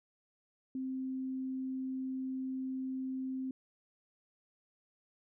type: tone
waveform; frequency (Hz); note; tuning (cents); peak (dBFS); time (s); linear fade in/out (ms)
sine; 261.6; C4; 0; -35; 0.75-3.51; 2
effects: none